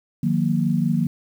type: chord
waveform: sine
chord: D# minor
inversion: none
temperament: equal with one note detuned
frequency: 155.56 / 180.67 / 233.1 Hz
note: D#3 / F#3 / A#3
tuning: 0 / -41 / 0 cents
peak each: -22 dBFS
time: 0.23-1.07 s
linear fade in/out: 5 ms
effects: 8-bit